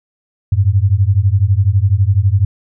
sine beating tone pair, 92.5 / 104.5 Hz, F#2 / G#2, 0 / +11 cents, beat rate 12 Hz, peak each -12 dBFS, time 0.52-2.45 s, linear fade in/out 5 ms, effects none

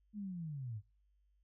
sine linear sweep, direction down, 215.3 to 98 Hz, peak -40 dBFS, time 0.13-0.82 s, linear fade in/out 50 ms, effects noise-tail reverb RT60 0.3 s tail -25 dB re dry + added 50 Hz sine -70 dBFS peak until 1.43 s

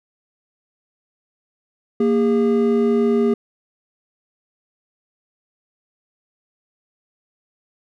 triangle tone pair together, 232.6 / 406.8 Hz, A#3 / G#4, -4 / -36 cents, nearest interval minor seventh, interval 968 cents, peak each -15 dBFS, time 2-3.34 s, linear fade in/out 5 ms, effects none

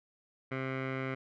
15% pulse tone with low-pass filter, 132.3 Hz, C3, 20 cents sharp, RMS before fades -36 dBFS, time 0.51-1.15 s, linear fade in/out 10 ms, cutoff 2000 Hz, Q 3.2, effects none

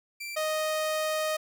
sawtooth tone pair in turn, 2349 / 622.2 Hz, D7 / D#5, 0 / 0 cents, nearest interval octave + major seventh, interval 2300 cents, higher first, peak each -32 / -23 dBFS, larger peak second, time 0.2-0.36 / 0.36-1.37 s, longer second, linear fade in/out 10 ms, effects none

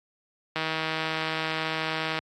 click train, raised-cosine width 0.3 ms, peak -12 dBFS, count 260, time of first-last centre 0.56-2.189 s, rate 159 Hz, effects high-pass 100 Hz 12 dB/octave + AAC 64 kbps

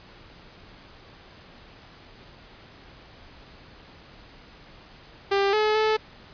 sawtooth tone with pitch steps, 396.4 / 428.1 / 434.3 Hz, G4 / A4 / A4, +19 / -47 / -23 cents, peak -16 dBFS, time 5.31-5.97 s, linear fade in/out 10 ms, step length 220 ms, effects pink hiss -49 dBFS RMS until 6.33 s + resampled to 11025 Hz

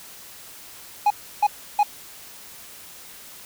triangle tone bursts, 830.6 Hz, G#5, in tune, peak -12 dBFS, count 3, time 1.06-1.832 s, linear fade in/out 5 ms, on 44 ms, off 320 ms, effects white hiss -43 dBFS RMS until 3.45 s

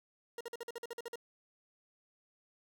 40% pulse tone bursts, 469.4 Hz, A#4, 12 cents sharp, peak -39 dBFS, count 11, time 0.38-1.157 s, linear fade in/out 2 ms, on 27 ms, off 48 ms, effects none

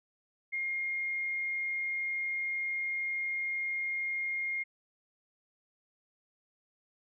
sine tone, 2131 Hz, C7, 31 cents sharp, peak -31 dBFS, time 0.52-4.64 s, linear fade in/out 20 ms, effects none

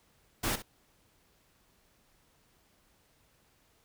pink noise with echo, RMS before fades -31 dBFS, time 0.43-0.56 s, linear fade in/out 10 ms, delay 64 ms, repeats 1, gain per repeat -13 dB, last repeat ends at 0.624 s, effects pink hiss -68 dBFS RMS until 3.84 s

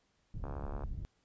pink low-pass noise, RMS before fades -40 dBFS, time 0.34-1.05 s, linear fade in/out 0 ms, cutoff 100 Hz, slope 12 dB/octave
click train, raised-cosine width 1 ms, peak -30 dBFS, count 29, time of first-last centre 0.44-0.836 s, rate 70.7 Hz
effects pink hiss -75 dBFS RMS until 1.24 s + resampled to 16000 Hz

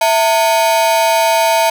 45% pulse ring-modulated tone, 784 Hz, G5, in tune, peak -7 dBFS, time 0.01-1.7 s, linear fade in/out 5 ms, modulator 124 Hz, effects none

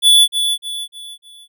square tone with echo, 3449 Hz, A7, 35 cents flat, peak -7 dBFS, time 0.02-0.28 s, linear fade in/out 50 ms, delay 300 ms, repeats 4, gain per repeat -8 dB, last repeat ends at 1.48 s, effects none

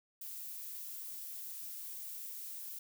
violet noise, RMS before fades -45 dBFS, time 0.21-2.79 s, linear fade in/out 5 ms, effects none

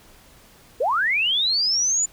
sine linear sweep, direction up, 431.9 to 7100 Hz, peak -18 dBFS, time 0.8-2.06 s, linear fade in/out 10 ms, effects pink hiss -51 dBFS RMS until 2.12 s

